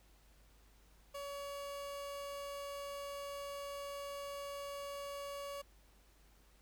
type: tone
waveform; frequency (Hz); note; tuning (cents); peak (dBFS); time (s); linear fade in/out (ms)
30% pulse; 565; C#5; +33; -40; 1.14-5.62; 10
effects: added 50 Hz sine -64 dBFS peak until 6.61 s + pink hiss -69 dBFS RMS until 6.61 s